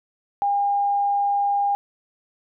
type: tone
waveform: sine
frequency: 807 Hz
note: G#5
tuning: 50 cents flat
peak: -18 dBFS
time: 0.42-1.75 s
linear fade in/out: 0 ms
effects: none